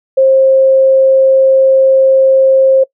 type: tone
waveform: sine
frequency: 532 Hz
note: C5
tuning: 29 cents sharp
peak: -4 dBFS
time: 0.17-2.84 s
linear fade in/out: 10 ms
effects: noise-tail reverb RT60 0.1 s tail -22 dB re dry